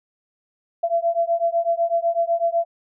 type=beating tone pair; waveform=sine; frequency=672 / 680 Hz; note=E5 / F5; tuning=+33 / -46 cents; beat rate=8 Hz; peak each=-21 / -21 dBFS; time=0.83-2.65 s; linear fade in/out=10 ms; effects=none